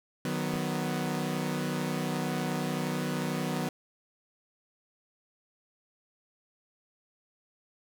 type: chord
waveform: sawtooth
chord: B major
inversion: first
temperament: equal with one note detuned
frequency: 153.69 / 185 / 246.9 Hz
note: D#3 / F#3 / B3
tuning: -21 / 0 / 0 cents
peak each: -30 dBFS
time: 0.25-3.69 s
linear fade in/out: 2 ms
type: clicks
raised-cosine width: 2 ms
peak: -30 dBFS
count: 2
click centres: 0.539 / 0.559 s
effects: none